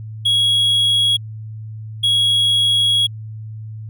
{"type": "tone bursts at uneven times", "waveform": "triangle", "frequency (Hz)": 3322, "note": "G#7", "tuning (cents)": 0, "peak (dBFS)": -11, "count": 2, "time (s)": [[0.25, 1.17], [2.03, 3.07]], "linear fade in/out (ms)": 10, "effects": ["added 109 Hz sine -28 dBFS peak until 3.89 s"]}